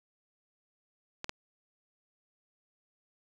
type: clicks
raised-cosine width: 0.2 ms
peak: -19 / -17 dBFS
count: 2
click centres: 1.244 / 1.294 s
effects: none